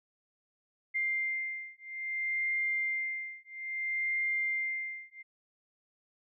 sine beating tone pair, 2100 / 2100.6 Hz, C7 / C7, +6 / +6 cents, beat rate 0.6 Hz, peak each -34 / -34 dBFS, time 0.94-5.23 s, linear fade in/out 20 ms, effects none

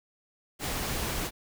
pink noise, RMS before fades -32 dBFS, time 0.59-1.31 s, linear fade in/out 50 ms, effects none

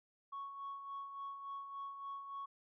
sine tone with tremolo, 1108.7 Hz, C#6, in tune, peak -40 dBFS, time 0.32-2.46 s, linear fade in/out 10 ms, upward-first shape sine, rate 3.5 Hz, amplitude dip 55%, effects tanh soft clip ceiling -39 dBFS

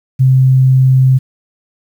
sine tone, 130.81 Hz, C3, in tune, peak -5 dBFS, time 0.19-1.19 s, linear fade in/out 20 ms, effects 7-bit

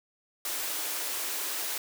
white high-pass noise, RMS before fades -33 dBFS, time 0.45-1.78 s, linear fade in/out 2 ms, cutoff 280 Hz, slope 48 dB/octave, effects none

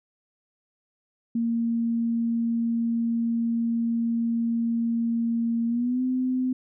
sine tone with pitch glide, 231.6 to 255.5 Hz, A#3 to C4, -11 to -41 cents, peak -22 dBFS, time 1.35-6.53 s, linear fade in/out 5 ms, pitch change +170 cents, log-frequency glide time 5.67-6.02 s, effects none

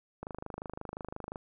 click train, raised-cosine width 1 ms, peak -25 dBFS, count 30, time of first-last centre 0.23-1.358 s, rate 25.7 Hz, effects none

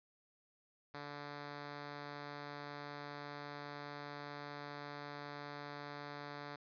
5% pulse tone, 145.1 Hz, D3, 21 cents flat, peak -34 dBFS, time 0.94-6.56 s, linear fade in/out 5 ms, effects resampled to 11025 Hz

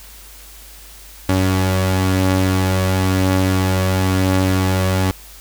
sawtooth tone pair together, 93.84 / 282.5 Hz, F#2 / C#4, +25 / +33 cents, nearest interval octave + perfect fifth, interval 1908 cents, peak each -11 / -17 dBFS, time 1.29-5.11 s, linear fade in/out 0 ms, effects added 50 Hz sine -41 dBFS peak until 5.4 s + white hiss -41 dBFS RMS until 5.4 s

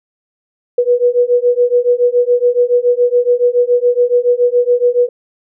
sine beating tone pair, 484.3 / 491.4 Hz, B4 / B4, -34 / -9 cents, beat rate 7.1 Hz, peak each -12 dBFS, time 0.78-5.09 s, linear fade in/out 5 ms, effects none

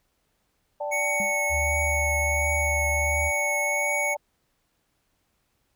sine chord, D suspended fourth, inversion none, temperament just, 587.3 / 783.1 / 881 Hz, D5 / G5 / A5, 0 / -2 / +2 cents, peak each -29 / -35 / -33 dBFS, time 0.8-4.17 s, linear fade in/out 10 ms
square tone with vibrato, 2217 Hz, C#7, in tune, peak -25 dBFS, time 0.91-4.15 s, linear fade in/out 20 ms, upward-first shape triangle, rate 1.4 Hz, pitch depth 15 cents each way
triangle tone with exponential decay, 202.9 Hz, G#3, 40 cents flat, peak -27 dBFS, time 1.2-1.39 s, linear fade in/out 0 ms, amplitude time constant 41 ms
sine tone, 75.7 Hz, D#2, 47 cents flat, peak -27 dBFS, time 1.49-3.32 s, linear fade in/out 50 ms
effects pink hiss -72 dBFS RMS until 5.75 s

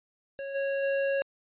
square tone with level steps, 551 Hz, C#5, 11 cents flat, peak -35 / -28 / -26 dBFS, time 0.39-1.22 s, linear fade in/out 0 ms, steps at 0.54 / 0.82 s, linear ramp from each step 20 ms, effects resampled to 8000 Hz

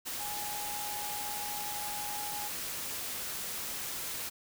sine tone in noise, 830.6 Hz, G#5, in tune, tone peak -40 dBFS, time 0.19-2.49 s, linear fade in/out 20 ms, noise white, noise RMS -38 dBFS, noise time 0.05-4.3 s, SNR -5 dB, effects none

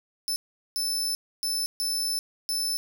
sawtooth tone bursts at uneven times, 5274 Hz, E8, in tune, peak -23 dBFS, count 5, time 0.28-0.36 / 0.76-1.15 / 1.43-1.66 / 1.8-2.19 / 2.49-2.77 s, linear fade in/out 0 ms, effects none

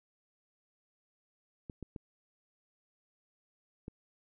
clicks, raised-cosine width 3 ms, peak -29 dBFS, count 4, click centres 1.698 / 1.827 / 1.962 / 3.881 s, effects none

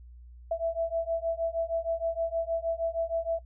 sine beating tone pair, 659.3 / 665.7 Hz, E5 / E5, 0 / +17 cents, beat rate 6.4 Hz, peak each -30 dBFS, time 0.51-3.39 s, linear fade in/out 5 ms, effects noise-tail reverb RT60 0.1 s tail -22 dB re dry + added 60 Hz sine -46 dBFS peak until 3.45 s

